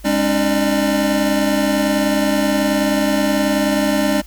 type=tone cluster; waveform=square; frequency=204.9 / 273.2 / 303.8 / 596 Hz; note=G#3 / C#4 / D#4 / D5; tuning=-23 / -25 / -41 / +25 cents; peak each=-21 dBFS; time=0.04-4.22 s; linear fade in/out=20 ms; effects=added 50 Hz sine -36 dBFS peak until 4.26 s + white hiss -47 dBFS RMS until 4.26 s